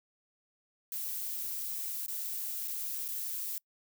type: noise with dropouts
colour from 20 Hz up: violet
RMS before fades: -37 dBFS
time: 0.92-3.58 s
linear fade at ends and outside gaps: 1 ms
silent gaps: 2.062-2.082 / 2.676-2.68 / 3.081-3.086 s
effects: noise-tail reverb RT60 0.1 s tail -26 dB re dry